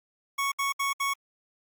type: tone bursts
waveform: 25% pulse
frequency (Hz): 1108.7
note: C#6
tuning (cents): 0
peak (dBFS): -22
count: 4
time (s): 0.38-1.138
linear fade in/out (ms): 10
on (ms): 140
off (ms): 66
effects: Opus 48 kbps